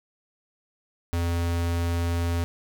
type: tone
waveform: square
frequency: 85.3 Hz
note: F2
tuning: 40 cents flat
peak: -24 dBFS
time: 1.13-2.44 s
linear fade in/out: 0 ms
effects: none